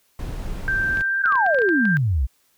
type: noise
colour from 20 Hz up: brown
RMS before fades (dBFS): -29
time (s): 0.19-1.02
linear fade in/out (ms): 2
type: tone with pitch glide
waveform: sine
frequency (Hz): 1568 to 1584.4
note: G6 to G6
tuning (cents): 0 to +18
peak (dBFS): -19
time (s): 0.68-1.97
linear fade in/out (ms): 0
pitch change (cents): +18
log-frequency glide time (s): 0.87-1.29
type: clicks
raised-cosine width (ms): 0.3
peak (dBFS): -19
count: 11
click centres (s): 0.972 / 1.009 / 1.258 / 1.323 / 1.356 / 1.464 / 1.546 / 1.588 / 1.619 / 1.69 / 1.854
type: exponential sweep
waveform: sine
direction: down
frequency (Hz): 1677 to 57.1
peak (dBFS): -17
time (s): 1.21-2.27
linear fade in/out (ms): 20
effects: white hiss -63 dBFS RMS until 2.57 s